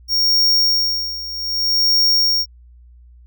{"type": "tone with tremolo", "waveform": "square", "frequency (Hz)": 5550, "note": "F8", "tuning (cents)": -12, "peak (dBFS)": -12, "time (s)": [0.08, 2.46], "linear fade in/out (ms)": 50, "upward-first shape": "sine", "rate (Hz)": 0.64, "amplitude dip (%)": 80, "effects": ["added 60 Hz sine -42 dBFS peak until 3.26 s"]}